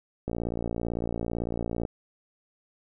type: click train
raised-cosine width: 2 ms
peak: -17 dBFS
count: 92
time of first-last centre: 0.28-1.852 s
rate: 57.9 Hz
effects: none